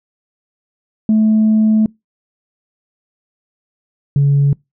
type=tone pair in turn; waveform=sine; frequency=217.3 / 141.21 Hz; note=A3 / C#3; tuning=-21 / +32 cents; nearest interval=perfect fifth; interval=747 cents; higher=first; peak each=-7 dBFS; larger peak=neither; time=1.09-1.86 / 4.16-4.53 s; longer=first; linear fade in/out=2 ms; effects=noise-tail reverb RT60 0.2 s tail -26 dB re dry + tanh soft clip ceiling -6 dBFS